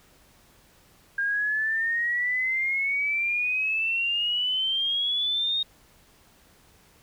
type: exponential sweep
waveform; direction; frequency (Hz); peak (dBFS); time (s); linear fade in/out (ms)
sine; up; 1604 to 3729; -23; 1.18-5.63; 5
effects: pink hiss -58 dBFS RMS until 7.02 s